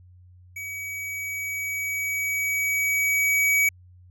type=tone with level ramp; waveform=square; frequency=2270 Hz; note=C#7; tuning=41 cents sharp; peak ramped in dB=-33 to -18 dBFS; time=0.56-3.69 s; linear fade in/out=5 ms; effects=added 90 Hz sine -48 dBFS peak until 4.1 s